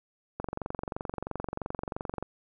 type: click train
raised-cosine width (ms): 1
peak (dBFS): -19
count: 43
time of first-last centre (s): 0.4-2.226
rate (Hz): 23
effects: none